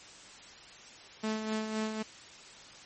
sawtooth tone with tremolo, 217.7 Hz, A3, 18 cents flat, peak -26 dBFS, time 1.23-2.03 s, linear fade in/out 10 ms, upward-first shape sine, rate 3.9 Hz, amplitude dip 50%, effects white hiss -51 dBFS RMS until 2.85 s + MP3 32 kbps

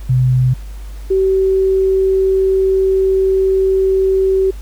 sine tone pair in turn, 127.6 / 382.4 Hz, C3 / G4, -43 / -43 cents, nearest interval octave + perfect fifth, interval 1900 cents, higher second, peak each -9 / -10 dBFS, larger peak first, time 0.09-0.54 / 1.1-4.51 s, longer second, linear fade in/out 10 ms, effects added 50 Hz sine -26 dBFS peak until 4.61 s + pink hiss -44 dBFS RMS until 4.61 s

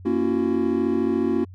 triangle chord, F# dominant seventh, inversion first, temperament equal with one note detuned, 233.1 / 277.2 / 335.8 / 370 Hz, A#3 / C#4 / E4 / F#4, 0 / 0 / +32 / 0 cents, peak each -23 dBFS, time 0.05-1.45 s, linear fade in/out 10 ms, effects added 92 Hz sine -39 dBFS peak until 1.54 s

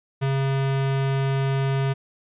square tone, 135.9 Hz, C#3, 34 cents flat, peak -21 dBFS, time 0.21-1.94 s, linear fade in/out 20 ms, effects resampled to 8000 Hz

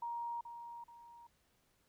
sine tone with echo, 941 Hz, A#5, 16 cents sharp, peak -38 dBFS, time 0.02-0.41 s, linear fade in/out 5 ms, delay 430 ms, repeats 2, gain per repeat -8 dB, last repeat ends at 1.27 s, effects pink hiss -75 dBFS RMS until 1.88 s

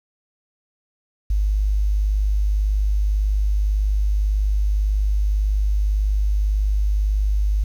sine tone, 50.9 Hz, G#1, 34 cents flat, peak -16 dBFS, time 1.3-7.64 s, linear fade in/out 5 ms, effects 8-bit

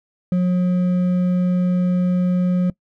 triangle tone with hard clipping, 180.1 Hz, F#3, 46 cents flat, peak -16 dBFS, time 0.32-2.7 s, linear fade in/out 2 ms, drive 8 dB, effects noise-tail reverb RT60 0.1 s tail -22 dB re dry

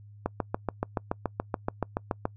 click train, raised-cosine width 1 ms, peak -13 dBFS, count 15, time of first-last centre 0.26-2.254 s, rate 7.02 Hz, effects noise-tail reverb RT60 0.1 s tail -26 dB re dry + added 103 Hz sine -47 dBFS peak until 2.36 s

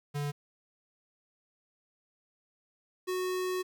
square tone pair in turn, 144.9 / 368.1 Hz, D3 / F#4, -23 / -9 cents, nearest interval octave + major third, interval 1614 cents, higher second, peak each -32 / -31 dBFS, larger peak second, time 0.14-0.32 / 3.07-3.63 s, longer second, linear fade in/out 20 ms, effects 11-bit

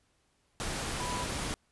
sine tone in noise, 987.8 Hz, B5, in tune, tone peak -36 dBFS, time 1-1.24 s, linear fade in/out 0 ms, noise pink, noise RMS -35 dBFS, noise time 0.6-1.54 s, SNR -4 dB, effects pink hiss -72 dBFS RMS until 1.71 s + resampled to 24000 Hz

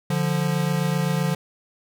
square tone pair together, 146.83 / 174.61 Hz, D3 / F3, 0 / 0 cents, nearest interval minor third, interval 300 cents, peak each -24 dBFS, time 0.1-1.35 s, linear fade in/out 5 ms, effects none

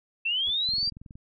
sine linear sweep, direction up, 2638 to 4783 Hz, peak -24 dBFS, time 0.25-0.9 s, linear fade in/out 10 ms
brown noise with exponential decay, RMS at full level -42 dBFS, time 0.47-0.6 s, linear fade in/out 0 ms, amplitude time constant 27 ms
click train, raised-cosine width 5 ms, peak -32 dBFS, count 11, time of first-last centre 0.69-1.155 s, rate 21.5 Hz
effects none

